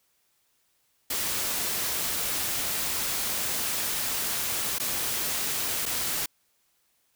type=noise with dropouts; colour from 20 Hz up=white; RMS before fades=-29 dBFS; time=1.1-6.26 s; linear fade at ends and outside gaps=5 ms; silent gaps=4.785-4.798 / 5.856-5.861 s; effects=white hiss -70 dBFS RMS until 7.15 s